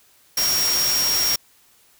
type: tone in noise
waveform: sine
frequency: 5588 Hz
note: F8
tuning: in tune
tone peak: -19 dBFS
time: 0.37-1.36 s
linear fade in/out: 5 ms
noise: white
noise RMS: -24 dBFS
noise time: 0.37-1.36 s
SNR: +2 dB
effects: white hiss -56 dBFS RMS until 1.99 s